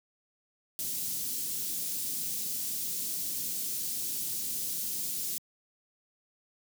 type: band-stop noise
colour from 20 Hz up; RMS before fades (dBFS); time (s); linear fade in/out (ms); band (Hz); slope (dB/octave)
white; -34; 0.79-5.38; 0; 250 to 5300; 12
effects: high-pass 150 Hz 12 dB/octave